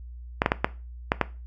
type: clicks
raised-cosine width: 0.5 ms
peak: -4 dBFS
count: 6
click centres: 0.419 / 0.461 / 0.519 / 0.645 / 1.119 / 1.213 s
effects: noise-tail reverb RT60 0.3 s tail -17 dB re dry + added 60 Hz sine -38 dBFS peak until 1.46 s